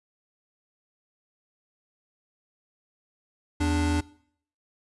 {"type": "tone pair together", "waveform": "square", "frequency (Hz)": [82.42, 293.7], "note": ["E2", "D4"], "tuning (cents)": [0, 0], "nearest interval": "octave + minor seventh", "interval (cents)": 2200, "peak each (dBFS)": -26, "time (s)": [3.6, 4.01], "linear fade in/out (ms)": 10, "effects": ["noise-tail reverb RT60 0.6 s tail -21 dB re dry", "resampled to 24000 Hz"]}